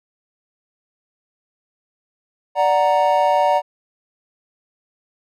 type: chord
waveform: triangle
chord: D augmented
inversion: none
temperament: equal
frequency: 587.3 / 740 / 932.3 Hz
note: D5 / F#5 / A#5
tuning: 0 / 0 / 0 cents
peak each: -16 dBFS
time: 2.55-3.62 s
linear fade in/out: 50 ms
effects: none